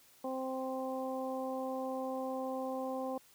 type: harmonic tone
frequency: 261.6 Hz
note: C4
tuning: in tune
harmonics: 1 / 2 / 3 / 4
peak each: -40 / -38 / -42 / -46 dBFS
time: 0.24-3.18 s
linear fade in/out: 5 ms
effects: white hiss -63 dBFS RMS until 3.34 s